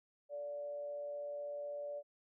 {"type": "tone with frequency modulation", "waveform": "sine", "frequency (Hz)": 580, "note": "D5", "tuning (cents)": -22, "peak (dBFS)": -40, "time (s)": [0.29, 2.03], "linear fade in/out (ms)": 50, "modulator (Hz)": 136, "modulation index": 0.26, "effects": []}